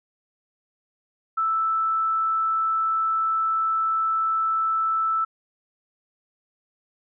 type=tone; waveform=sine; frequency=1318.5 Hz; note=E6; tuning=in tune; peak=-20 dBFS; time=1.37-5.25 s; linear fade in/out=10 ms; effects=none

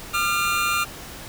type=tone pair together; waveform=25% pulse; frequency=1204.5 / 1383 Hz; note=D6 / F6; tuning=+43 / -17 cents; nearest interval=major second; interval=240 cents; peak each=-20 / -19 dBFS; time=0.13-0.85 s; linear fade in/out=20 ms; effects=pink hiss -38 dBFS RMS until 1.28 s

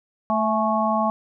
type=harmonic tone with a mistuned harmonic; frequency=220 Hz; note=A3; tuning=in tune; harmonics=1 / 3 / 4 / 5; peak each=-24 / -24 / -24 / -24 dBFS; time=0.3-1.1 s; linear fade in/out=0 ms; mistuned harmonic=4; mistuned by=-64 cents; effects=none

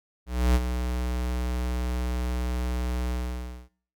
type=tone with ADSR envelope; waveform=square; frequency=61.5 Hz; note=B1; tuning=7 cents flat; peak=-18 dBFS; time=0.26-3.69 s; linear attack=290 ms; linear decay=39 ms; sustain=-9 dB; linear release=580 ms; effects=noise-tail reverb RT60 0.5 s tail -18 dB re dry

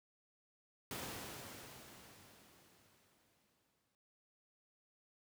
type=noise with exponential decay; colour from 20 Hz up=pink; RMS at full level=-43 dBFS; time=0.91-3.95 s; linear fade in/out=1 ms; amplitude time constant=660 ms; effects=high-pass 100 Hz 12 dB/octave

